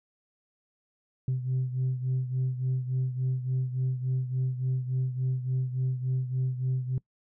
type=beating tone pair; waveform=sine; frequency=128.2 / 131.7 Hz; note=C3 / C3; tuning=-35 / +12 cents; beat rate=3.5 Hz; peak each=-26 / -31 dBFS; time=1.28-6.98 s; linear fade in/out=2 ms; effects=noise-tail reverb RT60 0.1 s tail -23 dB re dry + tanh soft clip ceiling -22 dBFS